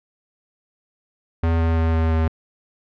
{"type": "tone with pitch steps", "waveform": "square", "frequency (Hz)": [82.7, 82.13, 81.56, 81, 80.44], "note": ["E2", "E2", "E2", "E2", "E2"], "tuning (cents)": [6, -6, -18, -30, -42], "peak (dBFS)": -17, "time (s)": [1.43, 2.28], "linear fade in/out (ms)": 5, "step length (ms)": 170, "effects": ["low-pass 2000 Hz 12 dB/octave"]}